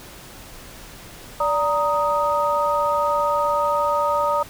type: tone cluster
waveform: sine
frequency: 583 / 931 / 1248 Hz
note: D5 / A#5 / D#6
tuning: -13 / -2 / +5 cents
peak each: -22 dBFS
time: 1.4-4.43 s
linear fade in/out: 5 ms
effects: pink hiss -41 dBFS RMS until 4.49 s